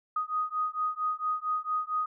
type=beating tone pair; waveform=sine; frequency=1244.5 / 1248.9 Hz; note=D#6 / D#6; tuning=0 / +6 cents; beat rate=4.4 Hz; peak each=-31 dBFS; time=0.16-2.06 s; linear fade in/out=5 ms; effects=none